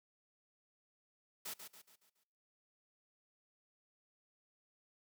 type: noise with echo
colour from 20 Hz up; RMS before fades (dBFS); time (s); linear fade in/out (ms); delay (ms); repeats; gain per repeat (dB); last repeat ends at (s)
white; -44; 1.45-1.54; 10; 140; 5; -7; 2.24
effects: noise-tail reverb RT60 0.9 s tail -23 dB re dry + high-pass 200 Hz 12 dB/octave